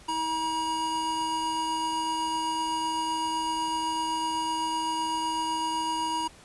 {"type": "tone pair together", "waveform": "square", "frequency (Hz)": [321.3, 956], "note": ["E4", "A#5"], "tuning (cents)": [-44, 43], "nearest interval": "octave + perfect fifth", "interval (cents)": 1887, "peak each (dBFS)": [-37, -28], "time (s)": [0.08, 6.28], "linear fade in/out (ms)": 10, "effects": ["pink hiss -52 dBFS RMS until 6.44 s", "resampled to 24000 Hz"]}